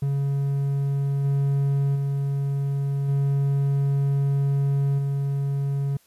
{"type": "tone with level steps", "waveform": "triangle", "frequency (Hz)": 139.4, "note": "C#3", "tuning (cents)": 10, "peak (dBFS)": [-19, -17, -20, -17, -20], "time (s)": [0.02, 5.97], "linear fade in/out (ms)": 5, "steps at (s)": [1.24, 1.95, 3.08, 4.98], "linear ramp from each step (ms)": 10, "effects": ["white hiss -60 dBFS RMS until 6.06 s", "resampled to 32000 Hz"]}